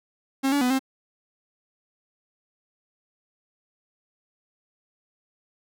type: tone with pitch steps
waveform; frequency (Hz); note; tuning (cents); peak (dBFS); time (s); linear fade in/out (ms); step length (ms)
45% pulse; 269.2 / 285.3 / 249.6 / 265.3; C4 / C#4 / B3 / C4; +49 / +50 / +19 / +24; -20; 0.43-0.794; 20; 91
effects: none